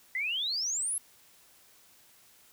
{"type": "exponential sweep", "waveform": "sine", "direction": "up", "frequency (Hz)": [1975, 11310], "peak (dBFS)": -29, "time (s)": [0.15, 0.98], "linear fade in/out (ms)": 2, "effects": ["white hiss -60 dBFS RMS until 2.52 s"]}